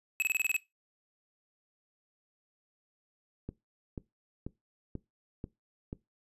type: tone bursts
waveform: square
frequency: 2579 Hz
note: E7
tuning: 39 cents flat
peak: -27 dBFS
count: 8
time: 0.2-0.565 s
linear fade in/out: 0 ms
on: 22 ms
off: 27 ms
type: click train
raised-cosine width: 3 ms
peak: -25 dBFS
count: 6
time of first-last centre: 3.49-5.929 s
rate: 2.05 Hz
effects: noise-tail reverb RT60 0.2 s tail -20 dB re dry + resampled to 32000 Hz